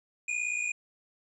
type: tone pair together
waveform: square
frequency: 2431 / 2489 Hz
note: D#7 / D#7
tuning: -41 / 0 cents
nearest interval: unison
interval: 41 cents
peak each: -32 / -34 dBFS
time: 0.28-0.72 s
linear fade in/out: 5 ms
effects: resampled to 24000 Hz